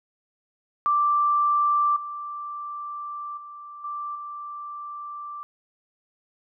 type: tone with level steps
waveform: sine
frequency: 1174.7 Hz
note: D6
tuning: in tune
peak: -18 / -31 / -38 / -29 / -33 dBFS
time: 0.86-5.43 s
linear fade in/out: 0 ms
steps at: 1.96 / 3.37 / 3.84 / 4.15 s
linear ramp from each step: 5 ms
effects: none